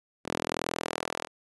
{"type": "tone with high-pass filter sweep", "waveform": "sawtooth", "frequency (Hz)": 41.2, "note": "E1", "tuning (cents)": 0, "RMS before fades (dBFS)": -34, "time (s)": [0.24, 1.28], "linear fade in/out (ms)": 50, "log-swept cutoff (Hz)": [270, 640], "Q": 0.88, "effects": ["resampled to 24000 Hz"]}